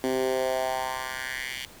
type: tone with high-pass filter sweep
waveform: 10% pulse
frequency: 130 Hz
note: C3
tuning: 11 cents flat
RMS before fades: -29 dBFS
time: 0.04-1.65 s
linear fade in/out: 0 ms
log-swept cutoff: 290 to 2700 Hz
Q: 2.8
effects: pink hiss -49 dBFS RMS until 1.8 s